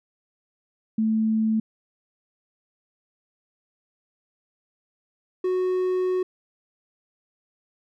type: tone pair in turn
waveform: sine / triangle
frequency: 220 / 368.2 Hz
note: A3 / F#4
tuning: 0 / -8 cents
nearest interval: major sixth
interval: 892 cents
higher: second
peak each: -19 dBFS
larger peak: neither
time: 0.98-1.6 / 5.44-6.23 s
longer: second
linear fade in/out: 5 ms
effects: none